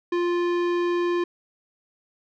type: tone with tanh clipping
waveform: sine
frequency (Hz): 349.2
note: F4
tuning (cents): 0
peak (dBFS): -23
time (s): 0.12-1.24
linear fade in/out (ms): 5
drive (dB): 17
effects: none